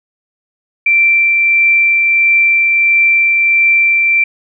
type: tone with tremolo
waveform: sine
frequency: 2349 Hz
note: D7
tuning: in tune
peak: -6 dBFS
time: 0.86-4.24 s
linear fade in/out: 5 ms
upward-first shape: triangle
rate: 1.5 Hz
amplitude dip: 25%
effects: none